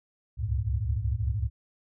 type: tone cluster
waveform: sine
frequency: 66.7 / 72.2 / 98.7 / 111.7 Hz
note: C2 / D2 / G2 / A2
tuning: +34 / -29 / +12 / +27 cents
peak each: -31 dBFS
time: 0.37-1.5 s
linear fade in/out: 50 ms
effects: none